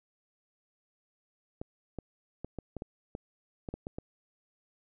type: clicks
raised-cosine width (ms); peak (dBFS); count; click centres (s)
2; -24; 11; 1.615 / 1.987 / 2.446 / 2.587 / 2.767 / 2.821 / 3.151 / 3.688 / 3.74 / 3.869 / 3.985
effects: none